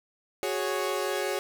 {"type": "chord", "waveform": "sawtooth", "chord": "F# suspended second", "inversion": "none", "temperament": "equal", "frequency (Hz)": [370, 415.3, 554.4], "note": ["F#4", "G#4", "C#5"], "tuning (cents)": [0, 0, 0], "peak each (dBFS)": -28, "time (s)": [0.43, 1.39], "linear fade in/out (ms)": 0, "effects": []}